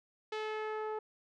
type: tone with low-pass filter sweep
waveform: sawtooth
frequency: 431.9 Hz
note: A4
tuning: 32 cents flat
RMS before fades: -38 dBFS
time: 0.32-0.99 s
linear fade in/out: 5 ms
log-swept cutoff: 3800 to 1000 Hz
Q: 1.2
effects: none